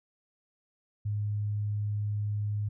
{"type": "tone", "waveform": "sine", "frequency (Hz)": 104.1, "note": "G#2", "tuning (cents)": 5, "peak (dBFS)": -28, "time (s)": [1.05, 2.69], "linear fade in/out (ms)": 10, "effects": []}